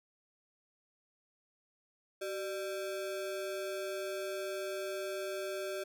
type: ring-modulated tone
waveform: square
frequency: 489.4 Hz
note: B4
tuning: 16 cents flat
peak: -34 dBFS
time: 2.21-5.84 s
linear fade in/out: 10 ms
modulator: 109 Hz
effects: none